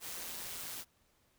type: noise with amplitude modulation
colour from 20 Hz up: white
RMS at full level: -41 dBFS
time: 0-0.85 s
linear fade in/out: 50 ms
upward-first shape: sine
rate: 171 Hz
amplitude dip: 50%
effects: pink hiss -72 dBFS RMS until 1.38 s